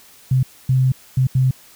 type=tone bursts at uneven times; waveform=sine; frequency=130 Hz; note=C3; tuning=11 cents flat; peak=-12 dBFS; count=4; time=0.31-0.43 / 0.69-0.92 / 1.17-1.27 / 1.35-1.51 s; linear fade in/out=5 ms; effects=white hiss -47 dBFS RMS until 1.75 s